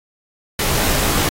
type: noise with comb filter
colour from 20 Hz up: pink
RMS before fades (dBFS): -18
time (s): 0.59-1.29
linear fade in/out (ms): 2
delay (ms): 18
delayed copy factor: -0.8
effects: AAC 48 kbps